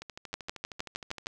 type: two click trains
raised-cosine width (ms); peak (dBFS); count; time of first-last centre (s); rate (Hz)
0.2; -15 / -24; 7 / 17; 0.34-1.269 / 0.02-1.26; 6.46 / 12.9
effects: none